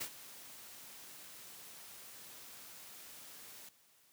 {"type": "noise with ADSR envelope", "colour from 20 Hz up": "white", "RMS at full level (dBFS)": -39, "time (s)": [0, 3.69], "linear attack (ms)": 12, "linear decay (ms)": 76, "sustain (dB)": -14, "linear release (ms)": 4, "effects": ["white hiss -68 dBFS RMS until 4.12 s", "high-pass 80 Hz 12 dB/octave"]}